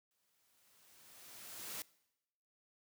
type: noise with exponential growth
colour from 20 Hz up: white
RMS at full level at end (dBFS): -43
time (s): 0.11-1.82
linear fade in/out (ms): 1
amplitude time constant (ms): 370
effects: noise-tail reverb RT60 0.9 s tail -22 dB re dry + high-pass 80 Hz 12 dB/octave